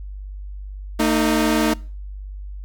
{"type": "tone pair together", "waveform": "sawtooth", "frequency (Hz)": [226.2, 310], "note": ["A3", "D#4"], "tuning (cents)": [48, -6], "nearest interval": "perfect fourth", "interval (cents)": 546, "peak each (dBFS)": -15, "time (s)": [0.99, 1.74], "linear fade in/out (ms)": 10, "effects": ["noise-tail reverb RT60 0.4 s tail -23 dB re dry", "added 49 Hz sine -30 dBFS peak until 2.64 s"]}